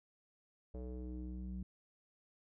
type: tone with low-pass filter sweep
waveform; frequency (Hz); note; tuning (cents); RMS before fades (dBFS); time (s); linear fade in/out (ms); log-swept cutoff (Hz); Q
square; 62.3; B1; +16; -44; 0.74-1.63; 5; 520 to 190; 3.1
effects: none